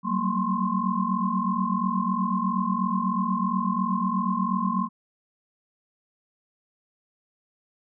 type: tone cluster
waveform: sine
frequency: 185.8 / 194 / 229.9 / 1036 / 1079 Hz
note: F#3 / G3 / A#3 / C6 / C#6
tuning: +7 / -18 / -24 / -17 / -47 cents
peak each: -29 dBFS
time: 0.03-4.89 s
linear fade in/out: 50 ms
effects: none